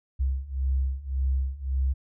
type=beating tone pair; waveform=sine; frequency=65.41 / 67.21 Hz; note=C2 / C2; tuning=0 / +47 cents; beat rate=1.8 Hz; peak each=-28 / -26 dBFS; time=0.19-1.94 s; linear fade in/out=20 ms; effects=none